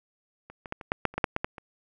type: clicks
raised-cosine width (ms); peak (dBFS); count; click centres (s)
0.5; -29 / -24 / -16 / -25 / -9 / -7 / -29 / -13 / -6 / -11 / -12 / -26; 12; 0.5 / 0.658 / 0.724 / 0.812 / 0.919 / 1.053 / 1.14 / 1.18 / 1.242 / 1.364 / 1.445 / 1.582
effects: none